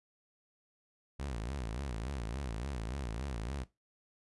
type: tone with vibrato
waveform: sawtooth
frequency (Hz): 61.74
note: B1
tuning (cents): 0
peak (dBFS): -33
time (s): 1.19-3.64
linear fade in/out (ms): 10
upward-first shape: sine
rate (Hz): 3.5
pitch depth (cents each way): 250
effects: noise-tail reverb RT60 0.2 s tail -17 dB re dry + resampled to 24000 Hz